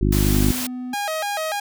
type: harmonic tone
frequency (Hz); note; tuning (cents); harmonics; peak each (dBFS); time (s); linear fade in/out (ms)
50.5; G#1; -48; 1 / 2 / 3 / 4 / 5 / 6 / 7; -19 / -22 / -24 / -25 / -26 / -27 / -27; 0.01-0.52; 5
type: noise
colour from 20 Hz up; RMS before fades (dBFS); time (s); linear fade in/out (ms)
white; -27; 0.12-0.67; 5
type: tone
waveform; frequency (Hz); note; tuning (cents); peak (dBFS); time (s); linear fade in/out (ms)
triangle; 250.8; B3; +27; -25; 0.27-0.94; 2
type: tone with vibrato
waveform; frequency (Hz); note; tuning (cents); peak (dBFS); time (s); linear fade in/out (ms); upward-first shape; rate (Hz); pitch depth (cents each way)
sawtooth; 718; F5; +48; -19; 0.93-1.6; 5; square; 3.4; 220
effects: none